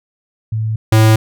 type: tone pair in turn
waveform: sine / square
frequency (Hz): 110 / 110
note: A2 / A2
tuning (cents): 0 / 0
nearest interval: unison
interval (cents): 0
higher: neither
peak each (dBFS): -15 / -7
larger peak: second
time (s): 0.52-0.76 / 0.92-1.16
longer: neither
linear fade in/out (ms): 5
effects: none